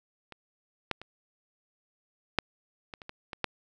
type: clicks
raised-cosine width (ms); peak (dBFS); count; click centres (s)
0.3; -28 / -12 / -27 / -7 / -24 / -29 / -24 / -21 / -11; 9; 0.323 / 0.913 / 1.016 / 2.387 / 2.938 / 3.018 / 3.094 / 3.332 / 3.443
effects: none